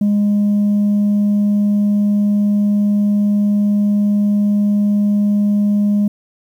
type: tone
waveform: sine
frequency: 205.6 Hz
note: G#3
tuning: 17 cents flat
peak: -9 dBFS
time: 0.01-6.08 s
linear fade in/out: 5 ms
effects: tanh soft clip ceiling -10 dBFS + 8-bit